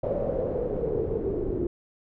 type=noise with low-pass filter sweep; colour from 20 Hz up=pink; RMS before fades=-28 dBFS; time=0.03-1.67 s; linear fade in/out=5 ms; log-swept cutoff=570 to 370 Hz; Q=7.2; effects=none